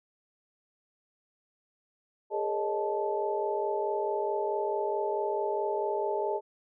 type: tone cluster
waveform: sine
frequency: 410.1 / 454.7 / 553 / 616 / 872 Hz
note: G#4 / A#4 / C#5 / D#5 / A5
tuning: -22 / -43 / -4 / -17 / -16 cents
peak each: -31 / -37 / -40 / -34 / -33 dBFS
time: 2.3-6.41 s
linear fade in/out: 50 ms
effects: none